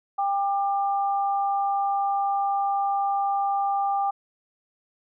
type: tone pair together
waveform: sine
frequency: 796 / 1192 Hz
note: G5 / D6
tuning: +26 / +25 cents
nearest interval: perfect fifth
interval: 699 cents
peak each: -22 / -30 dBFS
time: 0.18-4.11 s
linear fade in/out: 10 ms
effects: none